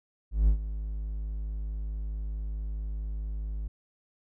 triangle tone with ADSR envelope, 52.3 Hz, G#1, 13 cents sharp, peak -15 dBFS, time 0.31-3.68 s, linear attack 170 ms, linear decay 91 ms, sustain -14 dB, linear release 5 ms, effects none

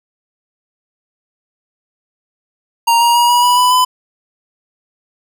square tone with pitch steps, 932.3 / 944.2 / 956.3 / 968.5 / 980.9 / 993.5 / 1006.2 Hz, A#5 / A#5 / A#5 / B5 / B5 / B5 / B5, 0 / +22 / +44 / -34 / -12 / +10 / +32 cents, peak -9 dBFS, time 2.87-3.85 s, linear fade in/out 10 ms, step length 140 ms, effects none

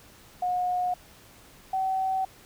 sine tone pair in turn, 723 / 761.4 Hz, F#5 / F#5, -40 / +49 cents, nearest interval minor second, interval 89 cents, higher second, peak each -24 dBFS, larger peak neither, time 0.42-0.94 / 1.73-2.25 s, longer neither, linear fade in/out 5 ms, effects pink hiss -53 dBFS RMS until 2.45 s

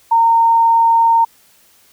sine tone, 918 Hz, A#5, 27 cents flat, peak -8 dBFS, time 0.11-1.25 s, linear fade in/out 10 ms, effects white hiss -51 dBFS RMS until 1.92 s

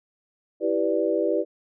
sine chord, E minor seventh, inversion none, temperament equal, 329.6 / 392 / 493.9 / 587.3 Hz, E4 / G4 / B4 / D5, 0 / 0 / 0 / 0 cents, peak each -26 dBFS, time 0.6-1.45 s, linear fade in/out 50 ms, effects none

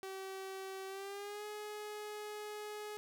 sawtooth tone with pitch glide, 383.5 to 420.6 Hz, G4 to G#4, -38 to +22 cents, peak -39 dBFS, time 0.03-2.97 s, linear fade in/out 0 ms, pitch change +160 cents, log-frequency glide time 0.87-1.45 s, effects none

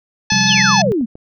harmonic tone, 864 Hz, A5, 32 cents flat, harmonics 1 / 2 / 3 / 4 / 5 / 6 / 7, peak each -22 / -19 / -20 / -24 / -20 / -21 / -21 dBFS, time 0.3-0.82 s, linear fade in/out 5 ms
sine chord, C suspended fourth, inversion none, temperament equal, 130.81 / 174.61 / 196 Hz, C3 / F3 / G3, 0 / 0 / 0 cents, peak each -22 / -23 / -18 dBFS, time 0.32-0.92 s, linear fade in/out 0 ms
sine exponential sweep, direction down, 3903 to 207.7 Hz, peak -14 dBFS, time 0.47-1.06 s, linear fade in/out 20 ms
click train, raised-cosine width 2 ms, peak -23 dBFS, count 5, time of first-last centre 0.58-1.155 s, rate 6.96 Hz
effects none

